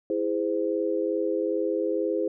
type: chord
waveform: sine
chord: E augmented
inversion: none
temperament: just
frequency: 329.6 / 412 / 515 Hz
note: E4 / G#4 / B#4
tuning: 0 / -14 / -28 cents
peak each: -28 dBFS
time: 0.1-2.28 s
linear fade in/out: 2 ms
effects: none